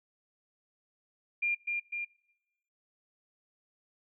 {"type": "tone with echo", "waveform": "sine", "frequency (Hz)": 2400, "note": "D7", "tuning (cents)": 37, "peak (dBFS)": -27, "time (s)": [1.42, 1.55], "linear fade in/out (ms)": 10, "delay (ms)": 250, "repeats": 2, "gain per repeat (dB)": -3, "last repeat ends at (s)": 2.05, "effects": ["noise-tail reverb RT60 0.9 s tail -21 dB re dry"]}